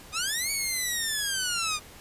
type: linear two-way sweep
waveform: 10% pulse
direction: up then down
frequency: 1195 to 2257 to 1195 Hz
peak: -18 dBFS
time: 0.12-1.8 s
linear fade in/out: 50 ms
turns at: 0.51 s
effects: pink hiss -48 dBFS RMS until 2 s + resampled to 32000 Hz